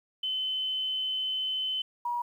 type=tone pair in turn; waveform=sine; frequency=3047 / 959.7 Hz; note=G7 / B5; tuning=-50 / -50 cents; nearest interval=octave + minor sixth; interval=2000 cents; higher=first; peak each=-28 dBFS; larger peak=neither; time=0.23-1.82 / 2.05-2.22 s; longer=first; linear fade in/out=5 ms; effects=10-bit